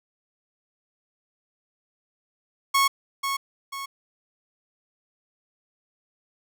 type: tone with echo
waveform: sawtooth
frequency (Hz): 1100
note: C#6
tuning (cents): -14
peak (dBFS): -14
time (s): 2.74-2.88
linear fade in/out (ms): 10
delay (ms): 490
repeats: 2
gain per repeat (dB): -7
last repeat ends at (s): 3.86
effects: none